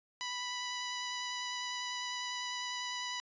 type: tone with vibrato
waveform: 10% pulse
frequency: 987.8 Hz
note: B5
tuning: in tune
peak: -28 dBFS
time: 0.21-3.2 s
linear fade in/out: 0 ms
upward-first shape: triangle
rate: 10 Hz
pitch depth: 12 cents each way
effects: resampled to 16000 Hz